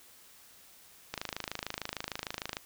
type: click train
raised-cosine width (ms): 0.2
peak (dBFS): -17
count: 39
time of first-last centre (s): 1.14-2.569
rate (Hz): 26.6
effects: white hiss -57 dBFS RMS until 2.65 s